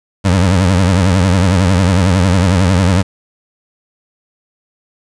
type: tone with vibrato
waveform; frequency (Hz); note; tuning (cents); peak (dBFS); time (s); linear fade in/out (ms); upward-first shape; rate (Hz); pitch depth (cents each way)
25% pulse; 92.1; F#2; -7; -5; 0.24-3.03; 20; triangle; 11; 160
effects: resampled to 22050 Hz + 7-bit